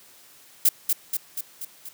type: noise with echo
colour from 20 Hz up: violet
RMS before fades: -17 dBFS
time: 0.65-0.69 s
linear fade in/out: 5 ms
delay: 240 ms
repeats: 5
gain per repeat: -4 dB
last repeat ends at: 1.89 s
effects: white hiss -52 dBFS RMS until 1.93 s + high-pass 100 Hz 12 dB/octave